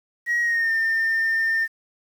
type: tone with pitch glide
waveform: sine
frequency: 1900 to 1806.9 Hz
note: A#6 to A6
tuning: +33 to +46 cents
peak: -17 dBFS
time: 0.26-1.68 s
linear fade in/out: 50 ms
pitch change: -87 cents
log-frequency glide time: 0.41-0.72 s
effects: tanh soft clip ceiling -17 dBFS + 8-bit